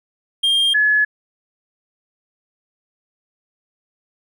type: tone pair in turn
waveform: triangle / sine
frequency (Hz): 3208 / 1703.9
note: G7 / G#6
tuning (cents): +39 / +44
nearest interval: major seventh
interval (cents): 1095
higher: first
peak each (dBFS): -12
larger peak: neither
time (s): 0.43-0.74 / 0.74-1.05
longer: neither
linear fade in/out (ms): 10
effects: none